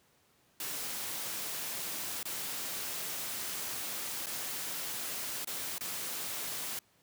white noise with dropouts, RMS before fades -38 dBFS, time 0.6-6.79 s, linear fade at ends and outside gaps 2 ms, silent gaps 2.23-2.254 / 4.26-4.267 / 5.447-5.472 / 5.782-5.808 s, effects pink hiss -68 dBFS RMS until 7.02 s + high-pass 100 Hz 12 dB/octave

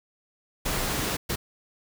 pink noise bursts at uneven times, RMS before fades -28 dBFS, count 2, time 0.65-1.17 / 1.29-1.36 s, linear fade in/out 10 ms, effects none

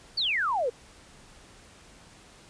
sine exponential sweep, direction down, 4727 to 449.6 Hz, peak -24 dBFS, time 0.17-0.7 s, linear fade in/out 10 ms, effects pink hiss -53 dBFS RMS until 2.49 s + resampled to 22050 Hz

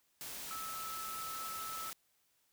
sine tone in noise, 1307 Hz, E6, 15 cents flat, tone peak -42 dBFS, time 0.51-1.9 s, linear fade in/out 0 ms, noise white, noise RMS -45 dBFS, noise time 0.21-1.93 s, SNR 0 dB, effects white hiss -75 dBFS RMS until 2.52 s

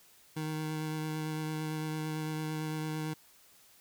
25% pulse tone with vibrato, 155.56 Hz, D#3, in tune, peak -30 dBFS, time 0.36-3.14 s, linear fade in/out 10 ms, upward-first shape sine, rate 8.9 Hz, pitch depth 12 cents each way, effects white hiss -61 dBFS RMS until 3.8 s

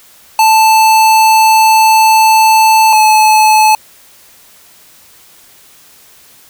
square tone pair in turn, 880 / 863.9 Hz, A5 / A5, 0 / -32 cents, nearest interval unison, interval 32 cents, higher first, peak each -5 dBFS, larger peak neither, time 0.39-2.93 / 2.93-3.75 s, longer first, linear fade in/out 2 ms, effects white hiss -42 dBFS RMS until 6.49 s

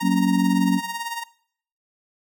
sawtooth tone with tremolo, 932.3 Hz, A#5, in tune, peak -21 dBFS, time 0-1.24 s, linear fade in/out 10 ms, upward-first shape sine, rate 18 Hz, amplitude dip 65%
sine chord, F# major, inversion none, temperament just, 185 / 231.2 / 277.5 Hz, F#3 / A#3 / C#4, 0 / -14 / +2 cents, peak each -19 / -22 / -21 dBFS, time 0.01-0.81 s, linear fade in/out 50 ms
effects noise-tail reverb RT60 0.6 s tail -20 dB re dry

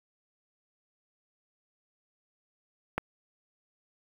click, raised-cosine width 0.5 ms, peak -13 dBFS, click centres 2.98 s, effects 7-bit

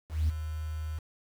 sine tone with ADSR envelope, 78.1 Hz, D#2, 7 cents sharp, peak -20 dBFS, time 0.09-0.99 s, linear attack 200 ms, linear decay 12 ms, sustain -12 dB, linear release 8 ms, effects tanh soft clip ceiling -21 dBFS + 8-bit

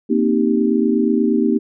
sine chord, C minor seventh, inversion third, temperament equal, 233.1 / 261.6 / 311.1 / 392 Hz, Bb3 / C4 / Eb4 / G4, 0 / 0 / 0 / 0 cents, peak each -17 / -20 / -19 / -20 dBFS, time 0.09-1.59 s, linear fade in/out 20 ms, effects none

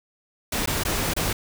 pink noise with dropouts, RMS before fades -25 dBFS, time 0.52-1.33 s, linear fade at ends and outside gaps 5 ms, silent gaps 0.66-0.673 / 0.836-0.85 / 1.137-1.164 s, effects none

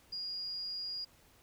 sine tone, 4855 Hz, D#8, 43 cents flat, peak -37 dBFS, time 0.12-1.05 s, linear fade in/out 10 ms, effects pink hiss -64 dBFS RMS until 1.42 s

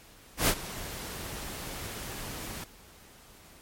pink noise with ADSR envelope, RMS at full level -22 dBFS, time 0.37-2.64 s, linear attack 110 ms, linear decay 63 ms, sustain -17 dB, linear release 3 ms, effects pink hiss -54 dBFS RMS until 3.61 s + MP3 64 kbps

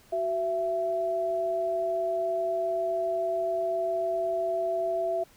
sine tone pair together, 374.9 / 668 Hz, F#4 / E5, +23 / +23 cents, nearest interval minor seventh, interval 1000 cents, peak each -33 / -26 dBFS, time 0.12-5.24 s, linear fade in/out 10 ms, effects pink hiss -58 dBFS RMS until 5.36 s

